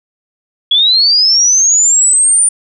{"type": "linear sweep", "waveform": "sine", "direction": "up", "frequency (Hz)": [3322, 9300], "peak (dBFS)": -6, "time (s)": [0.71, 2.49], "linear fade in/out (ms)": 5, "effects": []}